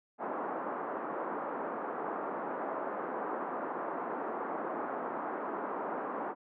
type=band-pass noise; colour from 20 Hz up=white; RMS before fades=-37 dBFS; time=0.18-6.35 s; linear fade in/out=50 ms; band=240 to 1200 Hz; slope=24 dB/octave; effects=low-pass 2000 Hz 12 dB/octave